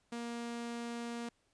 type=tone; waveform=sawtooth; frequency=235.6 Hz; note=A#3; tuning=19 cents sharp; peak=-35 dBFS; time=0.12-1.29 s; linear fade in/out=5 ms; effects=pink hiss -75 dBFS RMS until 1.53 s + resampled to 22050 Hz